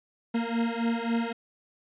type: beating tone pair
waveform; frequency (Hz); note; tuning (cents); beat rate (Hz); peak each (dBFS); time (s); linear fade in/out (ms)
40% pulse; 230 / 233.7; A#3 / A#3; -23 / +5; 3.7; -28; 0.34-1.33; 10
effects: resampled to 8000 Hz